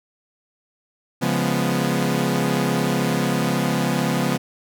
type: chord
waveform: sawtooth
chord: C# dominant seventh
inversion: none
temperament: equal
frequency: 138.59 / 174.61 / 207.7 / 246.9 Hz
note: C#3 / E#3 / G#3 / B3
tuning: 0 / 0 / 0 / 0 cents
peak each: -21 / -20 / -22 / -20 dBFS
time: 1.21-4.38 s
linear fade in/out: 20 ms
effects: none